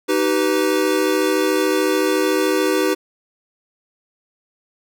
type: chord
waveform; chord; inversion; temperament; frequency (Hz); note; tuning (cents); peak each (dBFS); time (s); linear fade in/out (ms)
square; Eb augmented; none; equal with one note detuned; 311.1 / 384.8 / 493.9; Eb4 / G4 / B4; 0 / -32 / 0; -21 / -20 / -22; 0.08-2.95; 20
effects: 9-bit